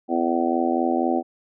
harmonic tone, 84.1 Hz, E2, 35 cents sharp, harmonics 3 / 4 / 5 / 6 / 7 / 8 / 9, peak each -24 / -24 / -32 / -32 / -29 / -31 / -25 dBFS, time 0.08-1.23 s, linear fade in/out 50 ms, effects none

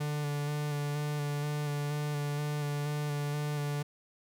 45% pulse tone with vibrato, 146.83 Hz, D3, in tune, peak -31 dBFS, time 0-3.83 s, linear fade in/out 10 ms, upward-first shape square, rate 2.1 Hz, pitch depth 16 cents each way, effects none

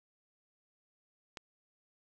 click, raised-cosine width 0.2 ms, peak -25 dBFS, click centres 1.372 s, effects none

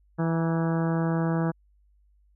harmonic tone with a mistuned harmonic, 164.81 Hz, E3, in tune, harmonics 1 / 2 / 3 / 4 / 5 / 6 / 7 / 8 / 9 / 10, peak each -24 / -30 / -34 / -36 / -38 / -40 / -41 / -42 / -43 / -44 dBFS, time 0.18-1.52 s, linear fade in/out 20 ms, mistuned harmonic 6, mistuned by -46 cents, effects added 50 Hz sine -59 dBFS peak until 2.35 s

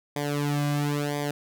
sawtooth tone with flanger, 145.4 Hz, D3, 17 cents flat, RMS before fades -27 dBFS, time 0.16-1.31 s, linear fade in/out 2 ms, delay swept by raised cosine 0.72 to 2.22 ms, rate 0.98 Hz, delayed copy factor -0.95, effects none

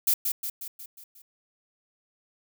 violet noise with echo, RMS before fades -22 dBFS, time 0.07-0.14 s, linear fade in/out 5 ms, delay 180 ms, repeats 6, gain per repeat -5 dB, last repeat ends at 1.22 s, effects none

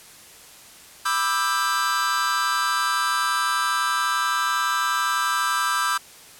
45% pulse chord, E minor seventh, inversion second, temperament just, 988.9 / 1186.7 / 1318.5 / 1582.2 Hz, B5 / D6 / E6 / G6, +2 / +18 / 0 / +16 cents, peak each -29 / -26 / -25 / -26 dBFS, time 1.05-5.98 s, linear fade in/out 10 ms, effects white hiss -46 dBFS RMS until 6.39 s + low-pass 12000 Hz 12 dB/octave

